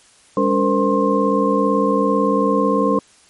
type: tone cluster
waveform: sine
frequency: 201.7 / 284.2 / 455.1 / 513 / 1061 Hz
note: G3 / C#4 / A#4 / C5 / C6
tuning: +50 / +43 / -42 / -34 / +24 cents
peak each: -20 dBFS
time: 0.37-2.99 s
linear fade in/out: 2 ms
effects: white hiss -51 dBFS RMS until 3.29 s + MP3 48 kbps